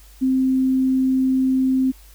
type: tone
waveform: sine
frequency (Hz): 261.6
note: C4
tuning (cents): 0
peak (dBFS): -15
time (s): 0.21-1.92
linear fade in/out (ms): 20
effects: added 50 Hz sine -44 dBFS peak until 2.14 s + white hiss -51 dBFS RMS until 2.14 s